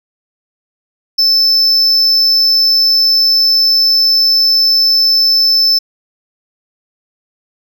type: tone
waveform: triangle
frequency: 5274 Hz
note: E8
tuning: in tune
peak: -6 dBFS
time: 1.18-5.79 s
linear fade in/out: 10 ms
effects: none